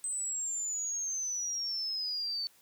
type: exponential sweep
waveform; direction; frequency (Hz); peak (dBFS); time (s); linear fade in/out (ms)
sine; down; 8230 to 4500; -32; 0.04-2.47; 0
effects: white hiss -63 dBFS RMS until 2.61 s + high-pass 60 Hz 12 dB/octave